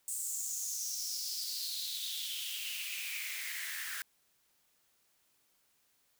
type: noise with high-pass filter sweep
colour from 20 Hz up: white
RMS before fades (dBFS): -39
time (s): 0.08-4.02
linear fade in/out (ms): 0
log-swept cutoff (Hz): 8200 to 1600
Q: 5.6
effects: white hiss -73 dBFS RMS until 6.19 s